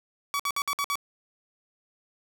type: tone bursts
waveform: sawtooth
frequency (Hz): 1137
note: C#6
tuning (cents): +44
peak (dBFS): -22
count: 6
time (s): 0.34-0.955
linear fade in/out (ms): 0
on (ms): 55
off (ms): 57
effects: none